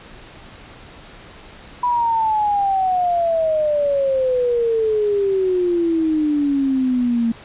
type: exponential sweep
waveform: sine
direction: down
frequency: 987.8 to 227.2 Hz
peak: -15 dBFS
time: 1.83-7.32 s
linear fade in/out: 5 ms
effects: pink hiss -41 dBFS RMS until 7.44 s + resampled to 8000 Hz